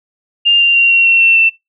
sine tone with pitch steps, 2803 / 2782 / 2761 / 2741 / 2720 / 2700 / 2680 Hz, F7 / F7 / F7 / F7 / F7 / E7 / E7, +6 / -7 / -20 / -33 / -46 / +41 / +28 cents, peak -6 dBFS, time 0.45-1.5 s, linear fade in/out 20 ms, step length 150 ms, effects noise-tail reverb RT60 0.2 s tail -24 dB re dry

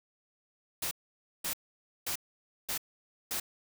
white noise bursts, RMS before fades -34 dBFS, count 5, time 0.82-3.4 s, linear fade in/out 5 ms, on 92 ms, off 530 ms, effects none

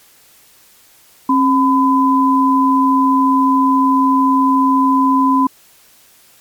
sine tone pair together, 268.9 / 1007.3 Hz, C4 / B5, +47 / +34 cents, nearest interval octave + major seventh, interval 2287 cents, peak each -12 dBFS, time 1.29-5.47 s, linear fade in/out 5 ms, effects white hiss -48 dBFS RMS until 6.4 s + MP3 96 kbps

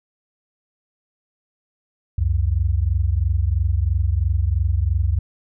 sine tone pair together, 67.1 / 90.1 Hz, C2 / F#2, +44 / -45 cents, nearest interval perfect fourth, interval 511 cents, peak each -19 dBFS, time 2.18-5.19 s, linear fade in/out 5 ms, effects none

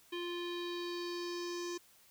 square tone with low-pass filter sweep, 349.2 Hz, F4, in tune, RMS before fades -40 dBFS, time 0.12-1.78 s, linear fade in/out 10 ms, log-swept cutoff 3200 to 6100 Hz, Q 4, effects white hiss -64 dBFS RMS until 2.1 s

